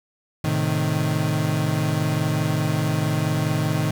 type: chord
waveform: 35% pulse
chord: A diminished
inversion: none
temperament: equal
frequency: 110 / 130.81 / 155.56 Hz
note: A2 / C3 / Eb3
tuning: 0 / 0 / 0 cents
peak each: -24 / -25 / -21 dBFS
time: 0.44-3.91 s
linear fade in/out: 5 ms
effects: 8-bit